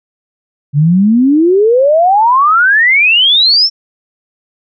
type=exponential sweep; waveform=sine; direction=up; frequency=138.59 to 5530 Hz; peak=-5 dBFS; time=0.73-3.7 s; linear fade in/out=50 ms; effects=none